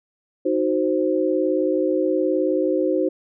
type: chord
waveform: sine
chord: C diminished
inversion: first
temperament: equal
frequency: 311.1 / 370 / 523.3 Hz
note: Eb4 / Gb4 / C5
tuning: 0 / 0 / 0 cents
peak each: -22 dBFS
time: 0.45-3.09 s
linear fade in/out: 10 ms
effects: none